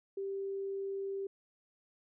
sine tone, 392 Hz, G4, in tune, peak -35 dBFS, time 0.17-1.27 s, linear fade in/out 5 ms, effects none

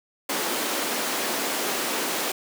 pink high-pass noise, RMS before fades -27 dBFS, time 0.29-2.32 s, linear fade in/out 5 ms, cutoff 260 Hz, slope 24 dB/octave, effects none

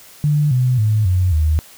sine tone with pitch steps, 148.4 / 126.24 / 107.39 / 91.35 / 77.71 Hz, D3 / B2 / A2 / F#2 / D#2, +18 / +38 / -42 / -22 / -2 cents, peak -12 dBFS, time 0.24-1.59 s, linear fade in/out 0 ms, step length 270 ms, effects white hiss -43 dBFS RMS until 1.77 s

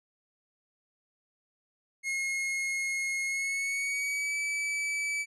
45% pulse tone with pitch glide, 2159 to 2301 Hz, C#7 to D7, -46 to -36 cents, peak -29 dBFS, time 2.03-5.26 s, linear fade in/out 50 ms, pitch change +110 cents, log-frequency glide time 3.25-4.36 s, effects resampled to 24000 Hz

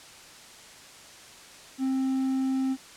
triangle tone, 264.2 Hz, C4, 17 cents sharp, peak -22 dBFS, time 1.78-2.77 s, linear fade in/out 50 ms, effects white hiss -48 dBFS RMS until 2.96 s + low-pass 8000 Hz 12 dB/octave

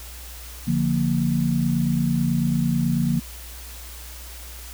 sine chord, Bb major, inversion first, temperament just, 145.68 / 174.81 / 233.1 Hz, D3 / F3 / Bb3, -14 / +2 / 0 cents, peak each -23 dBFS, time 0.67-3.2 s, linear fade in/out 10 ms, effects added 60 Hz sine -38 dBFS peak until 4.73 s + white hiss -41 dBFS RMS until 4.73 s

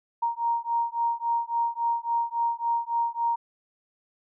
sine beating tone pair, 932.3 / 935.9 Hz, A#5 / A#5, 0 / +7 cents, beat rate 3.6 Hz, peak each -27 dBFS, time 0.22-3.36 s, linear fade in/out 10 ms, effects none

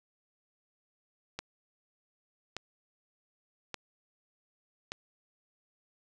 click train, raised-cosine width 0.2 ms, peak -19 dBFS, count 4, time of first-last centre 1.39-4.919 s, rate 0.85 Hz, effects none

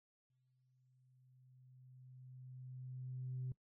sine tone with exponential growth, 128 Hz, C3, 38 cents flat, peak -38 dBFS, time 0.3-3.52 s, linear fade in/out 2 ms, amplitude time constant 700 ms, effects noise-tail reverb RT60 0.1 s tail -21 dB re dry + tanh soft clip ceiling -36 dBFS

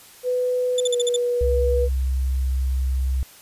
sine tone with pitch glide, 498.9 to 486.1 Hz, B4 to B4, +17 to -28 cents, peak -19 dBFS, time 0.23-1.89 s, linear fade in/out 50 ms, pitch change -45 cents, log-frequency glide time 0.84-0.95 s
25% pulse tone bursts, 3520 Hz, A7, in tune, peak -18 dBFS, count 6, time 0.78-1.162 s, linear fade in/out 2 ms, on 22 ms, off 50 ms
sine tone, 65.41 Hz, C2, in tune, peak -19 dBFS, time 1.41-3.23 s, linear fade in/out 0 ms
effects white hiss -47 dBFS RMS until 3.41 s + resampled to 32000 Hz

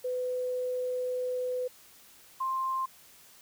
sine tone pair in turn, 502 / 1052.1 Hz, B4 / C6, +28 / +9 cents, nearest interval octave + minor second, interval 1281 cents, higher second, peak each -29 / -28 dBFS, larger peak second, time 0.04-1.68 / 2.4-2.86 s, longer first, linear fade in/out 10 ms, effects white hiss -56 dBFS RMS until 3.41 s

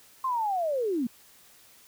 sine linear sweep, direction down, 1069 to 220 Hz, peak -25 dBFS, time 0.24-1.07 s, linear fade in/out 5 ms, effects white hiss -56 dBFS RMS until 1.87 s

